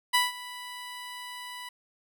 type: tone with ADSR envelope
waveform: 15% pulse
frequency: 987.8 Hz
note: B5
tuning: in tune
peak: -13 dBFS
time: 0.13-1.69 s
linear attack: 17 ms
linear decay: 170 ms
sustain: -19 dB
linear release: 5 ms
effects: none